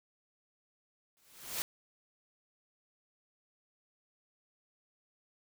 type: noise with exponential growth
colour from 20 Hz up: white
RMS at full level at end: -33 dBFS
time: 1.17-1.62 s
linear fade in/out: 0 ms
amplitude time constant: 97 ms
effects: none